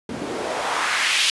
white noise with band-pass filter sweep, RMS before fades -23 dBFS, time 0.09-1.3 s, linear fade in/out 2 ms, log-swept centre 220 to 3500 Hz, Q 1.6, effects resampled to 24000 Hz

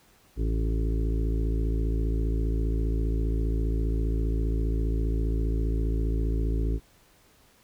harmonic tone, 55 Hz, A1, in tune, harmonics 1 / 2 / 3 / 5 / 6 / 7 / 8, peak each -24 / -34 / -37 / -36 / -40 / -39 / -42 dBFS, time 0.36-6.8 s, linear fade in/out 50 ms, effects pink hiss -60 dBFS RMS until 7.63 s

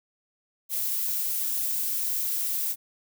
violet noise, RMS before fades -28 dBFS, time 0.69-2.76 s, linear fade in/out 50 ms, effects none

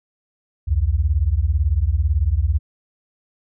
sine beating tone pair, 65.41 / 83.41 Hz, C2 / E2, 0 / +21 cents, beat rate 18 Hz, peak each -18 dBFS, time 0.67-2.59 s, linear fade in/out 20 ms, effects none

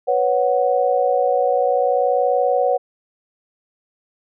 sine chord, B suspended second, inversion none, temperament equal, 493.9 / 554.4 / 740 Hz, B4 / C#5 / F#5, 0 / 0 / 0 cents, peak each -19 dBFS, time 0.07-2.78 s, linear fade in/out 20 ms, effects none

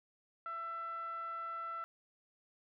10% pulse tone with low-pass filter, 668 Hz, E5, 23 cents sharp, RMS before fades -42 dBFS, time 0.46-1.84 s, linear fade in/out 0 ms, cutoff 1400 Hz, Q 7.9, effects none

